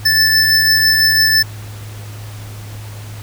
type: tone pair together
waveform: square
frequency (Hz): 1760 / 5274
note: A6 / E8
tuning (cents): 0 / 0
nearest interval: octave + perfect fifth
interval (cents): 1900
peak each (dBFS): -13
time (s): 0.05-1.43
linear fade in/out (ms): 10
effects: added 105 Hz sine -28 dBFS peak until 3.22 s + pink hiss -37 dBFS RMS until 3.22 s